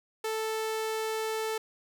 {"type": "tone", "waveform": "sawtooth", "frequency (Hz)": 440, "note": "A4", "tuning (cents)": 0, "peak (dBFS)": -26, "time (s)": [0.24, 1.58], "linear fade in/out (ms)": 5, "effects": []}